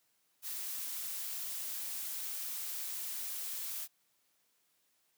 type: noise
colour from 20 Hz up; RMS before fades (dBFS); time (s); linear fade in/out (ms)
blue; -40; 0.42-3.88; 50
effects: white hiss -75 dBFS RMS until 5.17 s + high-pass 100 Hz 12 dB/octave